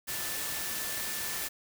sine tone in noise, 1760 Hz, A6, in tune, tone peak -44 dBFS, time 0.07-1.49 s, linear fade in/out 20 ms, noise white, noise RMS -35 dBFS, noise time 0.07-1.49 s, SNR -12 dB, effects none

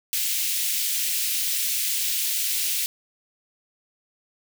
white high-pass noise, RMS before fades -25 dBFS, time 0.13-2.86 s, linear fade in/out 0 ms, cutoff 2300 Hz, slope 24 dB/octave, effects none

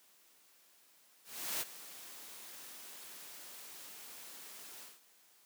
white noise with ADSR envelope, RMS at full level -36 dBFS, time 1.24-5.01 s, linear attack 370 ms, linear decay 31 ms, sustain -15 dB, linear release 190 ms, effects white hiss -66 dBFS RMS until 5.45 s + high-pass 200 Hz 12 dB/octave

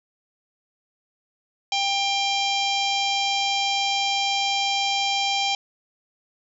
harmonic tone with a mistuned harmonic, 794 Hz, G5, 22 cents sharp, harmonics 1 / 3 / 4 / 5 / 6 / 7 / 8 / 9, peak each -25 / -28 / -26 / -31 / -34 / -33 / -38 / -39 dBFS, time 1.72-5.55 s, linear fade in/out 2 ms, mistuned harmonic 7, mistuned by -31 cents, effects none

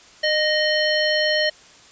harmonic tone with a mistuned harmonic, 611 Hz, D#5, 32 cents flat, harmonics 1 / 3 / 5 / 7 / 9, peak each -21 / -22 / -25 / -25 / -33 dBFS, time 0.23-1.5 s, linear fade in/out 10 ms, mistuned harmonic 3, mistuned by +30 cents, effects white hiss -48 dBFS RMS until 1.91 s + resampled to 16000 Hz

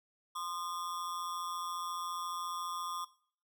square ring-modulated tone, 1132 Hz, C#6, 36 cents sharp, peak -35 dBFS, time 0.35-3.05 s, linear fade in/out 10 ms, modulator 87.2 Hz, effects noise-tail reverb RT60 0.5 s tail -17 dB re dry

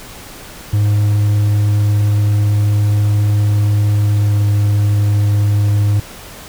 triangle tone with pitch glide, 103.83 to 103.05 Hz, G#2 to G#2, 0 to -13 cents, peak -8 dBFS, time 0.73-6 s, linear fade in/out 5 ms, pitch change -13 cents, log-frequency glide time 4.04-4.42 s, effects pink hiss -34 dBFS RMS until 6.48 s

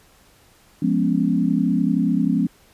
sine chord, C# dominant seventh, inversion first, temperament equal, 174.61 / 207.7 / 246.9 / 277.2 Hz, E#3 / G#3 / B3 / C#4, 0 / 0 / 0 / 0 cents, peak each -22 dBFS, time 0.82-2.47 s, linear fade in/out 5 ms, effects pink hiss -54 dBFS RMS until 2.73 s + resampled to 32000 Hz

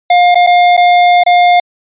square tone with dropouts, 709 Hz, F5, 26 cents sharp, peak -5 dBFS, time 0.1-1.6 s, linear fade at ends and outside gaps 5 ms, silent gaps 0.346-0.354 / 0.466-0.471 / 0.768-0.775 / 1.236-1.263 s, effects resampled to 8000 Hz

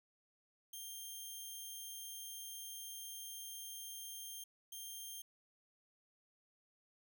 10% pulse tone bursts at uneven times, 3186 Hz, G7, 27 cents sharp, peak -38 dBFS, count 2, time 0.73-4.44 / 4.72-5.22 s, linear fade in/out 5 ms, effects none

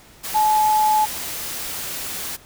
sine tone in noise, 857 Hz, A5, 46 cents flat, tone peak -14 dBFS, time 0.34-1.06 s, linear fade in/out 20 ms, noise white, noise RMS -29 dBFS, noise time 0.23-2.37 s, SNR +12 dB, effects pink hiss -48 dBFS RMS until 2.45 s

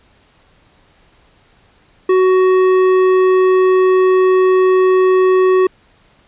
sine tone with tanh clipping, 372.6 Hz, F#4, 12 cents sharp, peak -10 dBFS, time 2.09-5.67 s, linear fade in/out 5 ms, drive 12 dB, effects pink hiss -52 dBFS RMS until 6.27 s + resampled to 8000 Hz

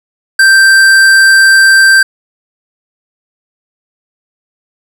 sine tone with hard clipping, 1568 Hz, G6, in tune, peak -4 dBFS, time 0.39-2.03 s, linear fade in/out 5 ms, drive 13 dB, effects none

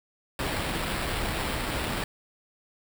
pink noise with sample-and-hold, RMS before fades -30 dBFS, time 0.39-2.04 s, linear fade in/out 2 ms, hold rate 6300 Hz, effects none

